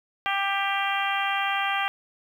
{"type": "harmonic tone with a mistuned harmonic", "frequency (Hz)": 394.9, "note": "G4", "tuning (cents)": 13, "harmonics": [2, 3, 4, 5, 6, 7, 8], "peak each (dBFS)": [-28, -30, -31, -32, -33, -33, -34], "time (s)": [0.26, 1.88], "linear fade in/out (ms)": 0, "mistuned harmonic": 8, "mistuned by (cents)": 17, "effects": ["9-bit"]}